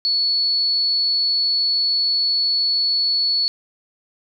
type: tone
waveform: sine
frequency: 4413 Hz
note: C#8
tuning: 9 cents flat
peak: -16 dBFS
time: 0.05-3.48 s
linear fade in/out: 0 ms
effects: none